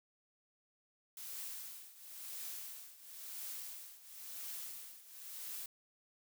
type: noise with tremolo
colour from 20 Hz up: blue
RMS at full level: -44 dBFS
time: 1.17-5.66 s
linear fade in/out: 2 ms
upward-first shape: triangle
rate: 0.97 Hz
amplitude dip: 85%
effects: none